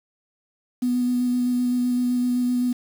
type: tone with vibrato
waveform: triangle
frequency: 246.9 Hz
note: B3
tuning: in tune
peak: -15 dBFS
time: 0.82-2.73 s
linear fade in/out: 10 ms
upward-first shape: square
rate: 7.8 Hz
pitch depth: 10 cents each way
effects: tanh soft clip ceiling -17 dBFS + 7-bit